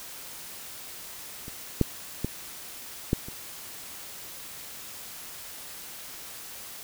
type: clicks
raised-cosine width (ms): 3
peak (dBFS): -27 / -7 / -14 / -9 / -26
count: 5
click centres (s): 1.481 / 1.813 / 2.246 / 3.131 / 3.285
effects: white hiss -42 dBFS RMS until 6.83 s